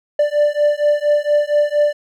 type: beating tone pair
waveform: triangle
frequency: 587.3 / 591.6 Hz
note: D5 / D5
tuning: 0 / +13 cents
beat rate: 4.3 Hz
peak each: -14 dBFS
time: 0.19-1.93 s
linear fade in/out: 5 ms
effects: none